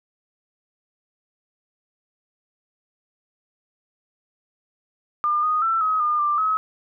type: tone with pitch steps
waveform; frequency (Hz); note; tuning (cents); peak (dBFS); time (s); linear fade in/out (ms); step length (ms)
sine; 1203 / 1240 / 1336 / 1270 / 1212 / 1185 / 1280; D6 / D#6 / E6 / D#6 / D#6 / D6 / D#6; +41 / -6 / +23 / +35 / -46 / +15 / +49; -18; 5.24-6.57; 0; 190
effects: none